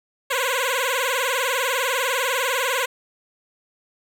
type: tone with vibrato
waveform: 10% pulse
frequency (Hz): 514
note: C5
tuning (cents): -31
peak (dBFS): -12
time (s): 0.3-2.86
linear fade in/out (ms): 10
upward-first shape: triangle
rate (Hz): 20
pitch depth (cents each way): 170
effects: none